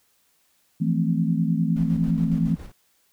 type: chord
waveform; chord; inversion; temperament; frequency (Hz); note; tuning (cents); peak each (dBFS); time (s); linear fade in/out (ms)
sine; F major seventh; third; equal with one note detuned; 164.81 / 174.61 / 220 / 259.7; E3 / F3 / A3 / C4; 0 / 0 / 0 / -13; -22 / -27 / -25 / -28; 0.8-2.56; 20
type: noise with tremolo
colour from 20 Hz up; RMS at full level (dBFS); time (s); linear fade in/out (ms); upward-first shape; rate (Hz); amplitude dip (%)
brown; -36; 1.76-2.72; 5; square; 7.2; 50
effects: white hiss -65 dBFS RMS until 3.12 s